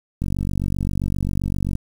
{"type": "click train", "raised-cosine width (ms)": 5, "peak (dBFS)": -11, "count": 74, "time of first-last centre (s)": [0.22, 1.754], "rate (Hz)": 47.6, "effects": ["7-bit"]}